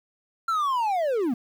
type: linear sweep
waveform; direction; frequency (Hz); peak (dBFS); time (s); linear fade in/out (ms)
triangle; down; 1375 to 220; -20; 0.48-1.34; 5
effects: 9-bit